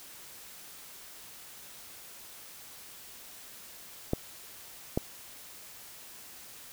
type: clicks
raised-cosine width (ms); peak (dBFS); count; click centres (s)
2; -13; 2; 4.134 / 4.975
effects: white hiss -49 dBFS RMS until 6.72 s